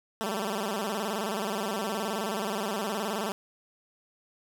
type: tone with vibrato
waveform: 10% pulse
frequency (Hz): 208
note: G#3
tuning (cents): +3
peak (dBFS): -21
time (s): 0.21-3.32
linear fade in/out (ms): 0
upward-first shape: square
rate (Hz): 19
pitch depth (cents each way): 120
effects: none